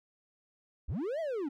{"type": "linear two-way sweep", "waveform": "triangle", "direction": "up then down", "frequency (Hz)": [36.71, 675, 259.1], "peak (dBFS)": -30, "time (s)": [0.88, 1.49], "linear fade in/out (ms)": 10, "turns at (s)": 1.2, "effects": []}